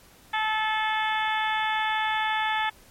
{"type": "harmonic tone", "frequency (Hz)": 434.3, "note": "A4", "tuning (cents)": -23, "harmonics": [2, 3, 4, 5, 6, 7, 8], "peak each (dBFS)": [-26, -33, -29, -33, -38, -39, -35], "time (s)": [0.33, 2.7], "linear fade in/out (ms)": 10, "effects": ["pink hiss -54 dBFS RMS until 2.9 s", "MP3 64 kbps"]}